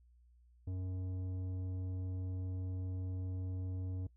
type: tone with tanh clipping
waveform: sine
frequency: 92.5 Hz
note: F#2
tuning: in tune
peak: -39 dBFS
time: 0.67-4.07 s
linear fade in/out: 5 ms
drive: 11 dB
effects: noise-tail reverb RT60 0.1 s tail -20 dB re dry + added 60 Hz sine -62 dBFS peak until 4.16 s